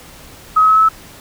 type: tone with pitch steps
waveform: sine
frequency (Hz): 1270 / 1278.8 / 1287.7 / 1296.7 / 1305.7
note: D#6 / D#6 / E6 / E6 / E6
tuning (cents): +35 / +47 / -41 / -29 / -17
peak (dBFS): -7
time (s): 0.56-0.89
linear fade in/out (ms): 10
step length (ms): 66
effects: pink hiss -39 dBFS RMS until 1.2 s